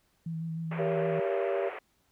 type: tone with vibrato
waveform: sine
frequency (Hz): 163.1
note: E3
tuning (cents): -18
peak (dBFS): -32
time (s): 0.26-1.2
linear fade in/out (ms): 5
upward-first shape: square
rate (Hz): 6.5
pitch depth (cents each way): 18
type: band-pass noise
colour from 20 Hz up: pink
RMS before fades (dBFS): -41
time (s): 0.71-1.79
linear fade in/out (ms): 5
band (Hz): 380 to 2600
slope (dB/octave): 48
type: chord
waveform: sine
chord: G diminished seventh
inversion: none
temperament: just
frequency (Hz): 392 / 470.4 / 564.5 / 677.4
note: G4 / Bb4 / Db5 / Fb5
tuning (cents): 0 / +16 / +31 / +47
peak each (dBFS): -31 / -34 / -32 / -35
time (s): 0.78-1.7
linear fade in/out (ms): 20
effects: pink hiss -71 dBFS RMS until 2.11 s